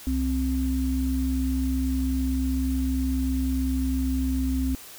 sine tone pair together, 65.5 / 261.8 Hz, C2 / C4, +2 / +1 cents, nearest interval 2 octaves, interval 2399 cents, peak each -25 dBFS, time 0.07-4.75 s, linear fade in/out 0 ms, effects white hiss -44 dBFS RMS until 4.98 s

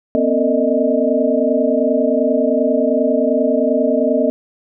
sine tone cluster, 244.3 / 267 / 453.2 / 603 / 633 Hz, B3 / C4 / A#4 / D5 / D#5, -19 / +35 / -49 / +46 / +30 cents, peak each -19 dBFS, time 0.15-4.3 s, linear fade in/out 0 ms, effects none

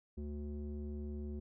square tone with low-pass filter, 73.42 Hz, D2, in tune, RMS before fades -42 dBFS, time 0.17-1.4 s, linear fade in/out 10 ms, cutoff 310 Hz, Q 4, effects none

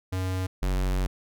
square tone pair in turn, 93 / 46.5 Hz, F#2 / F#1, +9 / +9 cents, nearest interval octave, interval 1200 cents, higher first, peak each -27 / -24 dBFS, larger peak second, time 0.12-0.47 / 0.62-1.07 s, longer second, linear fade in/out 10 ms, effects none

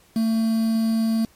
triangle tone with quantisation, 224 Hz, A3, 31 cents sharp, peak -16 dBFS, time 0.16-1.25 s, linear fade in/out 2 ms, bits 6, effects pink hiss -56 dBFS RMS until 1.35 s + MP3 64 kbps

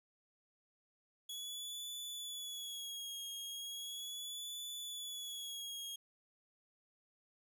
sawtooth tone with vibrato, 3366 Hz, G#7, 23 cents sharp, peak -40 dBFS, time 1.29-5.96 s, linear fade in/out 5 ms, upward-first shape sine, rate 0.37 Hz, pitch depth 53 cents each way, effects none

